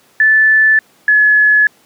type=tone pair in turn; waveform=sine; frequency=1750 / 1704.1 Hz; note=A6 / G#6; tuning=-10 / +44 cents; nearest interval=unison; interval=46 cents; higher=first; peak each=-6 dBFS; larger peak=neither; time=0.2-0.79 / 1.08-1.67 s; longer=neither; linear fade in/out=2 ms; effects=pink hiss -50 dBFS RMS until 1.85 s + high-pass 200 Hz 12 dB/octave